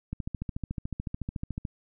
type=click train; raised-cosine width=5 ms; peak=-20 dBFS; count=22; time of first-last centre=0.13-1.652 s; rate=13.8 Hz; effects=none